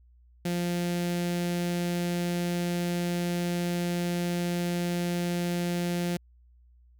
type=tone with notch filter; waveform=sawtooth; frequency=174.61 Hz; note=F3; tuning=in tune; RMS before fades=-29 dBFS; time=0.45-6.17 s; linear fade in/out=5 ms; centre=1100 Hz; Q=1.3; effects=added 60 Hz sine -55 dBFS peak until 6.99 s